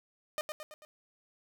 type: tone with echo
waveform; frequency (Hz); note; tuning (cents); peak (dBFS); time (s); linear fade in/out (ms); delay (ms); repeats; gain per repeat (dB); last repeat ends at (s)
sawtooth; 610; D#5; -34; -28; 0.38-0.41; 0; 110; 4; -5; 0.85
effects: none